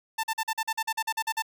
sawtooth tone bursts, 890 Hz, A5, 20 cents sharp, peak -22 dBFS, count 13, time 0.18-1.423 s, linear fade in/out 10 ms, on 55 ms, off 44 ms, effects none

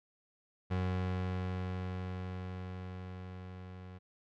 30% pulse tone with level ramp, 92 Hz, F#2, 9 cents flat, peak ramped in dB -28 to -44 dBFS, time 0.7-3.99 s, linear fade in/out 20 ms, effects low-pass 3000 Hz 12 dB/octave

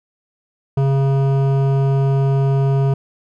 sine tone with hard clipping, 136.6 Hz, C#3, 25 cents flat, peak -15 dBFS, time 0.77-2.94 s, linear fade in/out 5 ms, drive 13 dB, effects none

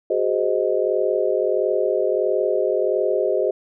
sine chord, Ab dominant seventh, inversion third, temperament just, 373.8 / 415.3 / 519.1 / 623 Hz, Gb4 / Ab4 / C5 / Eb5, +18 / 0 / -14 / +2 cents, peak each -23 dBFS, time 0.1-3.51 s, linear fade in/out 5 ms, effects none

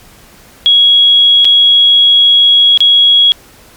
sine tone with dropouts, 3322 Hz, G#7, in tune, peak -3 dBFS, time 0.66-3.32 s, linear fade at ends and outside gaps 0 ms, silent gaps 1.446-1.452 / 2.775-2.805 s, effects pink hiss -40 dBFS RMS until 3.76 s + MP3 96 kbps

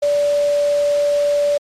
sine tone in noise, 580 Hz, D5, 22 cents flat, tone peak -13 dBFS, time 0.02-1.58 s, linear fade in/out 10 ms, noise white, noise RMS -30 dBFS, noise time 0.02-1.58 s, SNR +14 dB, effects low-pass 6000 Hz 12 dB/octave + MP3 96 kbps

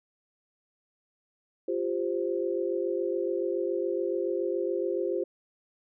sine chord, F suspended second, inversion none, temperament equal with one note detuned, 349.2 / 396.3 / 523.3 Hz, F4 / G4 / C5, 0 / +19 / 0 cents, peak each -30 / -31 / -32 dBFS, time 1.68-5.24 s, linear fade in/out 5 ms, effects none

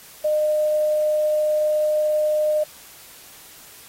sine tone with quantisation, 609 Hz, D#5, 37 cents flat, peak -17 dBFS, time 0.24-2.64 s, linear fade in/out 10 ms, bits 7, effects white hiss -45 dBFS RMS until 3.88 s + AAC 48 kbps

